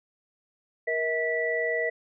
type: tone cluster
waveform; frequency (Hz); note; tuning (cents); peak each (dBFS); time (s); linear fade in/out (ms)
sine; 471.8 / 643 / 1961; A#4 / E5 / B6; +21 / -43 / -13; -29 / -30 / -28; 0.87-1.9; 10
effects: none